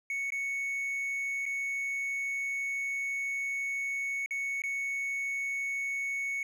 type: tone with dropouts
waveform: triangle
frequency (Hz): 2217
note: C#7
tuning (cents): 0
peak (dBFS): -29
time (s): 0.1-6.43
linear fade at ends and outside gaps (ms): 2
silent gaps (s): 0.304-0.321 / 1.456-1.462 / 4.261-4.308 / 4.62-4.637
effects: none